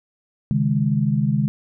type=tone cluster; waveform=sine; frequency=134.5 / 153.7 / 207.5 Hz; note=C3 / D#3 / G#3; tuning=+48 / -21 / -1 cents; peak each=-21 dBFS; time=0.51-1.48 s; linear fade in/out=0 ms; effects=none